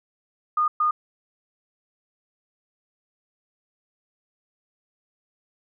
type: tone bursts at uneven times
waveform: sine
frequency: 1224 Hz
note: D#6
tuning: 29 cents flat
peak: -18 dBFS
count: 2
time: 0.57-0.68 / 0.8-0.91 s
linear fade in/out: 5 ms
effects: none